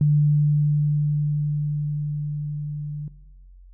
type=tone with level ramp; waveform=sine; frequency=148.1 Hz; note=D3; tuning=15 cents sharp; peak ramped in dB=-14 to -29 dBFS; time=0.01-3.08 s; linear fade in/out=2 ms; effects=noise-tail reverb RT60 0.9 s tail -17 dB re dry + added 45 Hz sine -44 dBFS peak until 3.73 s